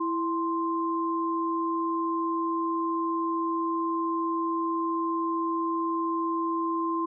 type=tone pair together; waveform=sine; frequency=331 / 1046.5 Hz; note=E4 / C6; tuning=+7 / 0 cents; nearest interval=octave + minor sixth; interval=1993 cents; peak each=-28 dBFS; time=0-7.06 s; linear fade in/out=10 ms; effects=none